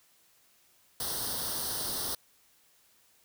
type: noise with comb filter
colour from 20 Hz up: white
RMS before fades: -34 dBFS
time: 1-2.15 s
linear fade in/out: 2 ms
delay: 0.21 ms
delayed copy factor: +0.85
effects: white hiss -65 dBFS RMS until 3.24 s